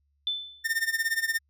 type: tone with exponential decay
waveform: sine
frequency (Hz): 3520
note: A7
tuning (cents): 0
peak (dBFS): -23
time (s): 0.27-0.73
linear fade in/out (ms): 1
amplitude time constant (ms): 98
type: tone with tremolo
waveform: 45% pulse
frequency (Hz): 1812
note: A#6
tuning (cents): -50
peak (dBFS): -22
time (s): 0.64-1.39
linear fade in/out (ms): 20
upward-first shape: sine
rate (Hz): 17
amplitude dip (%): 85
effects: added 71 Hz sine -68 dBFS peak until 1.49 s